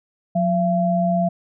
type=tone pair together; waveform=sine; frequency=179.84 / 679 Hz; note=F#3 / F5; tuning=-49 / -49 cents; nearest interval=octave + major seventh; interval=2300 cents; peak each=-19 dBFS; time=0.35-1.29 s; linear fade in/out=10 ms; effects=none